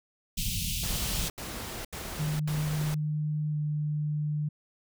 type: band-stop noise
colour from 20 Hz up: pink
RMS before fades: -31 dBFS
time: 0.37-1.29 s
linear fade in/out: 10 ms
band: 200 to 2600 Hz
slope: 48 dB/octave
type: noise bursts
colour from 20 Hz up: pink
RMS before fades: -38 dBFS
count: 4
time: 0.83-2.944 s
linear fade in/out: 2 ms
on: 470 ms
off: 78 ms
type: tone with pitch glide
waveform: sine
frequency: 151.6 to 149.95 Hz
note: D#3 to D3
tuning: -45 to +36 cents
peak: -27 dBFS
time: 2.19-4.49 s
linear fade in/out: 10 ms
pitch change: -19 cents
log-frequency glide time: 3.5-3.56 s
effects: none